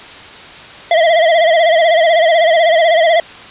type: tone with vibrato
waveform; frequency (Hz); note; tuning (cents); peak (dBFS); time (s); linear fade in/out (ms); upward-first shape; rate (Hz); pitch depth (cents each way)
square; 659.3; E5; 0; -8; 0.91-3.2; 2; sine; 16; 91
effects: white hiss -33 dBFS RMS until 3.5 s + resampled to 8000 Hz